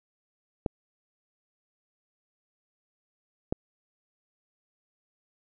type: clicks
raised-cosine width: 2 ms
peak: -13 dBFS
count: 2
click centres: 0.662 / 3.525 s
effects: none